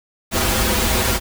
pink noise with comb filter, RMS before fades -18 dBFS, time 0.31-1.2 s, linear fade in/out 50 ms, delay 6.8 ms, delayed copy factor -1, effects none

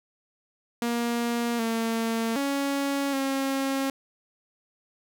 sawtooth tone with pitch steps, 236.3 / 227.3 / 278.8 / 270.9 Hz, A#3 / A#3 / C#4 / C#4, +24 / -43 / +10 / -40 cents, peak -21 dBFS, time 0.82-3.9 s, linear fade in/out 2 ms, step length 770 ms, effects none

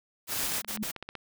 white noise, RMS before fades -32 dBFS, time 0.27-0.62 s, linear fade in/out 50 ms
white noise bursts, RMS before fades -35 dBFS, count 4, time 0.38-0.917 s, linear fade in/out 10 ms, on 93 ms, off 55 ms
click train, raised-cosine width 0.3 ms, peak -22 dBFS, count 11, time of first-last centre 0.52-1.153 s, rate 15.8 Hz
sine tone with exponential growth, 213.1 Hz, G#3, 45 cents sharp, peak -27 dBFS, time 0.62-0.83 s, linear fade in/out 2 ms, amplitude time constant 45 ms
effects none

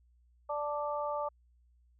harmonic tone, 293.7 Hz, D4, in tune, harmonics 2 / 3 / 4, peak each -35 / -37 / -38 dBFS, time 0.49-1.29 s, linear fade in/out 10 ms, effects added 60 Hz sine -63 dBFS peak until 1.99 s

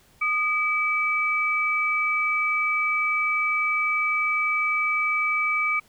sine tone pair together, 1231.8 / 2300 Hz, D#6 / D7, -18 / -37 cents, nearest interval major seventh, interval 1081 cents, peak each -26 / -22 dBFS, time 0.21-5.8 s, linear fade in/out 10 ms, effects pink hiss -58 dBFS RMS until 5.88 s

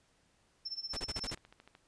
sine tone with tremolo, 5350 Hz, E8, 25 cents sharp, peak -35 dBFS, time 0.65-1.34 s, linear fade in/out 10 ms, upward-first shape sine, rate 16 Hz, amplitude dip 90%
pink noise bursts, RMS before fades -40 dBFS, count 6, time 0.93-1.349 s, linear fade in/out 5 ms, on 39 ms, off 37 ms
click train, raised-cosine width 0.3 ms, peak -38 dBFS, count 7, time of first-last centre 1.3-1.751 s, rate 13.3 Hz
effects pink hiss -71 dBFS RMS until 1.87 s + resampled to 22050 Hz

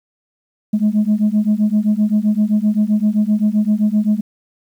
sine beating tone pair, 207.7 / 215.4 Hz, G#3 / A3, 0 / -37 cents, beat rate 7.7 Hz, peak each -14 dBFS, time 0.73-4.21 s, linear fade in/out 10 ms, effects tanh soft clip ceiling -8 dBFS + 8-bit

